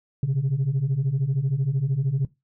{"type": "beating tone pair", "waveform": "sine", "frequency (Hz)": [127.2, 140.2], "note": ["C3", "C#3"], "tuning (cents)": [-48, 20], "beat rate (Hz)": 13, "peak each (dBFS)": [-24, -20], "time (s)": [0.23, 2.25], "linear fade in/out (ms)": 2, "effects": ["noise-tail reverb RT60 0.2 s tail -20 dB re dry", "tanh soft clip ceiling -17 dBFS"]}